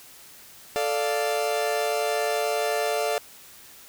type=chord; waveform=40% pulse; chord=D minor; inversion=second; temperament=equal; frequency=440 / 587.3 / 698.5 Hz; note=A4 / D5 / F5; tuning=0 / 0 / 0 cents; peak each=-27 dBFS; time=0.76-3.18 s; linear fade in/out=0 ms; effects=white hiss -48 dBFS RMS until 3.88 s